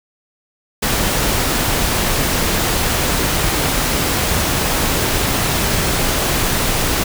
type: noise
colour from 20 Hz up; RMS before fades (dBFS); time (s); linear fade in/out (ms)
pink; -17; 0.82-7.04; 10
effects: none